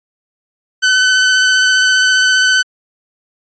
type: tone with vibrato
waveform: sawtooth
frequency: 1514 Hz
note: F#6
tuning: 39 cents sharp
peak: -5 dBFS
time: 0.82-2.63 s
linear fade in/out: 20 ms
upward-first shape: triangle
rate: 15 Hz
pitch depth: 18 cents each way
effects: resampled to 16000 Hz